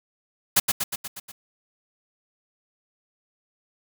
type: noise with echo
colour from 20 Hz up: white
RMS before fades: -17 dBFS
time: 0.56-0.6 s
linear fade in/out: 10 ms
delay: 120 ms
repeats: 6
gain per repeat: -4 dB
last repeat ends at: 1.32 s
effects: none